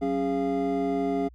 triangle tone cluster, 186.9 / 275.2 / 410.1 / 692 Hz, F#3 / C#4 / G#4 / F5, +18 / -12 / -22 / -16 cents, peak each -33 / -25 / -27 / -29 dBFS, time 0.01-1.29 s, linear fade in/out 20 ms, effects added 60 Hz sine -48 dBFS peak until 1.34 s

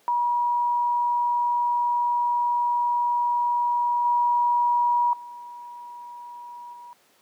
sine tone with level steps, 962 Hz, B5, 46 cents flat, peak -20 / -18 / -37 / -40 dBFS, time 0.08-6.93 s, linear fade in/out 0 ms, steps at 4.05 / 5.13 / 6.73 s, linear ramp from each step 2 ms, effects pink hiss -60 dBFS RMS until 7.21 s + high-pass 300 Hz 12 dB/octave

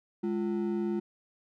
triangle ring-modulated tone, 277.2 Hz, C#4, in tune, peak -23 dBFS, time 0.23-1 s, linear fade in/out 10 ms, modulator 69.4 Hz, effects none

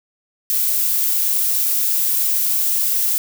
violet noise, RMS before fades -18 dBFS, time 0.5-3.18 s, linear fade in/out 0 ms, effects none

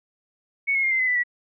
sine tone with pitch steps, 2217 / 2169 / 2122 / 2076 / 2031 / 1986.6 / 1943.4 Hz, C#7 / C#7 / C7 / C7 / B6 / B6 / B6, 0 / -38 / +24 / -14 / +48 / +10 / -28 cents, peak -19 dBFS, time 0.67-1.237 s, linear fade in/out 20 ms, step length 81 ms, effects none

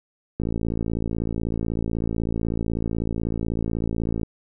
click train, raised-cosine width 3 ms, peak -13 dBFS, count 216, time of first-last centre 0.4-4.232 s, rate 56.1 Hz, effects none

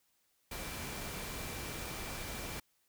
sine tone in noise, 2349 Hz, D7, in tune, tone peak -52 dBFS, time 0.51-2.6 s, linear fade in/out 5 ms, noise pink, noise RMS -42 dBFS, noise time 0.51-2.6 s, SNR -13 dB, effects white hiss -75 dBFS RMS until 2.88 s

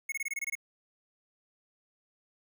square tone bursts, 2184 Hz, C#7, 26 cents flat, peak -32 dBFS, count 9, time 0.09-0.553 s, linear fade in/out 5 ms, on 31 ms, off 23 ms, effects none

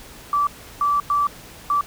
sine tone bursts at uneven times, 1160 Hz, D6, 22 cents flat, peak -16 dBFS, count 4, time 0.33-0.47 / 0.81-1 / 1.1-1.27 / 1.7-1.81 s, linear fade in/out 2 ms, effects pink hiss -42 dBFS RMS until 1.86 s

